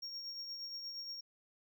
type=tone with tremolo; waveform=triangle; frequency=5560 Hz; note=F8; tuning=9 cents flat; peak=-39 dBFS; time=0.02-1.21 s; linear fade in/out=10 ms; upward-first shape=triangle; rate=8.5 Hz; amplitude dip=45%; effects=none